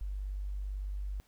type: tone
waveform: sine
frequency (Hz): 49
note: G1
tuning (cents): 0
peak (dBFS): -34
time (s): 0.01-1.2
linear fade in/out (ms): 0
effects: pink hiss -68 dBFS RMS until 1.27 s